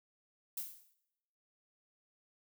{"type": "noise with exponential decay", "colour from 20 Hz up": "violet", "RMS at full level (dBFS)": -37, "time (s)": [0.57, 0.94], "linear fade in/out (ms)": 5, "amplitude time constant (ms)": 79, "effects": ["noise-tail reverb RT60 0.9 s tail -19 dB re dry"]}